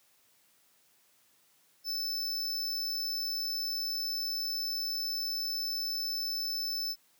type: tone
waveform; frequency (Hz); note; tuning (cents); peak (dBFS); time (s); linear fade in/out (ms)
square; 5274; E8; 0; -32; 1.84-6.96; 50
effects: white hiss -67 dBFS RMS until 7.19 s + high-pass 100 Hz 12 dB/octave

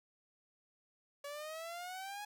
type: exponential sweep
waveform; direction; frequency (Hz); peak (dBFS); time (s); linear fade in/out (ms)
sawtooth; up; 566 to 838; -39; 1.24-2.25; 5
effects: none

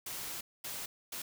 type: noise bursts at uneven times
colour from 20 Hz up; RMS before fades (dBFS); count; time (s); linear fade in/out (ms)
white; -41; 3; 0.06-0.41 / 0.64-0.86 / 1.12-1.22; 5
effects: none

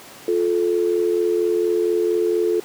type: tone pair together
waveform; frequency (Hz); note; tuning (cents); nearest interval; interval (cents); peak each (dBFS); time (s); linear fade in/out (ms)
sine; 351.9 / 436.2; F4 / A4; +13 / -15; major third; 372; -19; 0.28-2.6; 2
effects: pink hiss -41 dBFS RMS until 2.64 s + high-pass 200 Hz 12 dB/octave

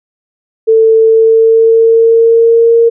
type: tone with pitch glide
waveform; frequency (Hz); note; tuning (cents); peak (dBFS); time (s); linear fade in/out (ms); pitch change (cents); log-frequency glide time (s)
sine; 445.9 to 462.7; A4 to A#4; +23 to -13; -3; 0.67-2.9; 20; +64; 1.02-2.77
effects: none

